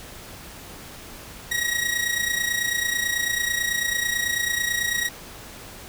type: tone with amplitude modulation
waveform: sawtooth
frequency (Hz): 1900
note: A#6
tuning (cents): +33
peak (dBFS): -16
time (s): 1.51-5.09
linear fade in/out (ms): 10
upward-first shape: sine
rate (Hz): 29.1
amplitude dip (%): 65
effects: pink hiss -41 dBFS RMS until 5.88 s